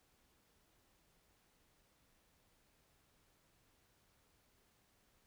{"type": "silence", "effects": ["pink hiss -74 dBFS RMS until 5.26 s"]}